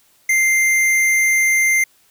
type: tone with hard clipping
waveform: triangle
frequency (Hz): 2093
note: C7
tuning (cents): 0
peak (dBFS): -14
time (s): 0.29-1.84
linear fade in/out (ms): 5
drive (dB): 18
effects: white hiss -56 dBFS RMS until 2.1 s